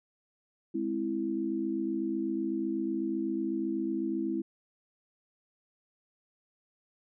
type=chord; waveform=sine; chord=Ab augmented; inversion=none; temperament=equal; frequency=207.7 / 261.6 / 329.6 Hz; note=Ab3 / C4 / E4; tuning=0 / 0 / 0 cents; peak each=-36 / -35 / -31 dBFS; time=0.74-4.42 s; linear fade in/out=10 ms; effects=none